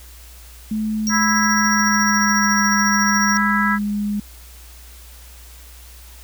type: tone with pitch glide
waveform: sine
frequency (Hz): 215.8 to 206.3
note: A3 to G#3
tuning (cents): -33 to -11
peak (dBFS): -19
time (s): 0.71-4.2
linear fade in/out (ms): 5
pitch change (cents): -78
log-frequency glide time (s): 1.06-2.66
type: tone with tremolo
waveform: square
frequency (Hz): 5640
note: F8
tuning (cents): +16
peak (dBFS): -20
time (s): 1.07-3.37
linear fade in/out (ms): 0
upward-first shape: sine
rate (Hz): 14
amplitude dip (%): 45
type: harmonic tone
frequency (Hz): 329.4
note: E4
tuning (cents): -1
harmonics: 3 / 4 / 5 / 6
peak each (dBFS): -24 / -21 / -20 / -25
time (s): 1.09-3.79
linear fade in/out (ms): 50
effects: added 60 Hz sine -40 dBFS peak until 6.23 s + white hiss -45 dBFS RMS until 6.23 s